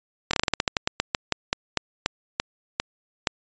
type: slowing click train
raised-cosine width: 0.2 ms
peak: -3 dBFS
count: 20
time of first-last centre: 0.31-3.272 s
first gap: 24 ms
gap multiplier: 1.18
effects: resampled to 16000 Hz